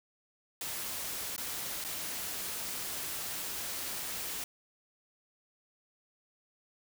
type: noise with dropouts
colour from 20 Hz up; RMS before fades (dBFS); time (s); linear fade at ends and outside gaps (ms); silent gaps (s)
white; -38; 0.61-4.44; 2; 1.364-1.379 / 1.841-1.847
effects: none